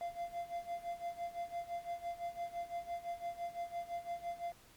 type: tone with tremolo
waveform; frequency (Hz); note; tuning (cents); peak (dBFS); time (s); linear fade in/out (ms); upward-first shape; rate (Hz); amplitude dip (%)
triangle; 691; F5; -19; -34; 0.01-4.52; 0; sine; 5.9; 85
effects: pink hiss -62 dBFS RMS until 4.76 s + MP3 96 kbps